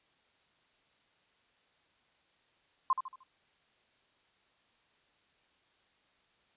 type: tone with echo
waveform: sine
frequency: 1046.5 Hz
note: C6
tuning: in tune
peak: -23 dBFS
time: 2.9-2.93 s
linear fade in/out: 2 ms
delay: 76 ms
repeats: 4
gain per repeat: -8 dB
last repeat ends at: 3.234 s
effects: white hiss -70 dBFS RMS until 6.56 s + resampled to 8000 Hz